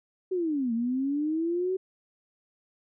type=linear two-way sweep; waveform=sine; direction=down then up; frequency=381 to 225 to 381 Hz; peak=-25 dBFS; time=0.31-1.77 s; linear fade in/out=10 ms; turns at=0.73 s; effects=none